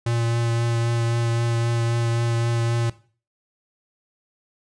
square tone with vibrato, 116.9 Hz, A#2, 5 cents sharp, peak -21 dBFS, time 0.06-2.9 s, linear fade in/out 5 ms, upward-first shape triangle, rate 3.8 Hz, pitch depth 15 cents each way, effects noise-tail reverb RT60 0.4 s tail -17 dB re dry + resampled to 22050 Hz

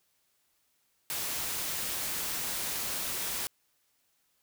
white noise, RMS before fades -34 dBFS, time 1.1-3.47 s, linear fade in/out 0 ms, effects white hiss -73 dBFS RMS until 4.42 s

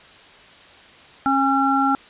harmonic tone, 272.2 Hz, C#4, 31 cents flat, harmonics 1 / 3 / 5, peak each -20 / -20 / -20 dBFS, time 1.26-1.95 s, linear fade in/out 0 ms, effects white hiss -46 dBFS RMS until 2.09 s + resampled to 8000 Hz

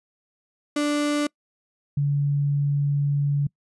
35% pulse / sine tone pair in turn, 293.7 / 143 Hz, D4 / D3, 0 / -46 cents, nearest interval octave, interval 1246 cents, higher first, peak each -19 dBFS, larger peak neither, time 0.76-1.27 / 1.97-3.47 s, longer second, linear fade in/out 5 ms, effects noise-tail reverb RT60 0.1 s tail -25 dB re dry + resampled to 24000 Hz

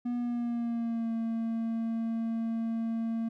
triangle tone with pitch glide, 242.3 to 227.4 Hz, B3 to A#3, -33 to -43 cents, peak -27 dBFS, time 0.05-3.29 s, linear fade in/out 10 ms, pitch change -110 cents, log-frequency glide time 0.16-1.12 s, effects none

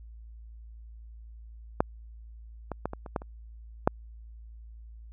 clicks, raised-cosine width 1 ms, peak -7 / -19 / -15 / -22 / -27 / -14 / -29 / -6 dBFS, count 8, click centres 1.805 / 2.717 / 2.856 / 2.934 / 3.062 / 3.162 / 3.219 / 3.875 s, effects added 56 Hz sine -44 dBFS peak until 5.12 s

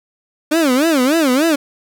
30% pulse tone with vibrato, 288.4 Hz, D4, 31 cents flat, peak -9 dBFS, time 0.51-1.56 s, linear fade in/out 10 ms, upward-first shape sine, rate 3.4 Hz, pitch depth 260 cents each way, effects none

